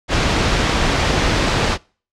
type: low-pass noise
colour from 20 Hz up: pink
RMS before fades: -17 dBFS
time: 0.08-1.78 s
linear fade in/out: 50 ms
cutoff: 5200 Hz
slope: 12 dB/octave
effects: noise-tail reverb RT60 0.4 s tail -25 dB re dry + low-pass 8000 Hz 12 dB/octave